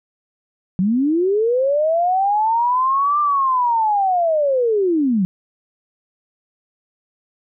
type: linear two-way sweep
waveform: sine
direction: up then down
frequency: 175.8 to 1193 to 175.8 Hz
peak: -14 dBFS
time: 0.79-5.25 s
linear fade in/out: 0 ms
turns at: 3.2 s
effects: none